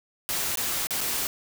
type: noise with dropouts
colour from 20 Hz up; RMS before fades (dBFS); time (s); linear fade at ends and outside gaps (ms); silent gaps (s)
white; -28; 0.29-1.27; 0; 0.556-0.573 / 0.87-0.907 / 1.007-1.012
effects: none